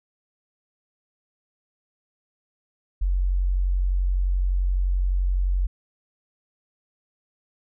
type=tone; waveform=sine; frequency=45.83 Hz; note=F#1; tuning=16 cents flat; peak=-19 dBFS; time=3.01-5.67 s; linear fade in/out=10 ms; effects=none